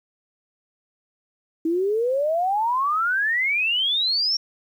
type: exponential sweep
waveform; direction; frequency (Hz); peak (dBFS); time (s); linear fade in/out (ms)
sine; up; 316.9 to 5588; -19; 1.65-4.37; 5
effects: 9-bit